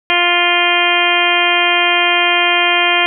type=harmonic tone; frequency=350 Hz; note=F4; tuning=4 cents sharp; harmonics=1 / 2 / 3 / 4 / 5 / 6 / 7 / 8 / 9; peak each=-22 / -18 / -20 / -22 / -20 / -18 / -16 / -21 / -19 dBFS; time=0.1-3.06 s; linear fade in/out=0 ms; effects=none